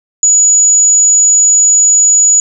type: tone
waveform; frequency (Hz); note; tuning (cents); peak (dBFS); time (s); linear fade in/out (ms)
sine; 6880; A8; -40; -4; 0.23-2.4; 2
effects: none